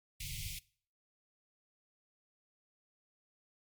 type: band-stop noise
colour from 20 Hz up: pink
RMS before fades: -42 dBFS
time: 0.2-0.59 s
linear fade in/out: 5 ms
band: 160 to 2100 Hz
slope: 96 dB/octave
effects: noise-tail reverb RT60 0.5 s tail -22 dB re dry + MP3 96 kbps